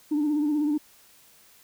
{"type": "tone with vibrato", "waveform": "sine", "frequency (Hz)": 297.9, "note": "D4", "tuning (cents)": 25, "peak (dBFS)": -20, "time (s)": [0.11, 0.78], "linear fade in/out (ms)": 10, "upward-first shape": "sine", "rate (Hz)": 16, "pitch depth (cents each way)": 55, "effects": ["tanh soft clip ceiling -19 dBFS", "white hiss -56 dBFS RMS until 1.63 s"]}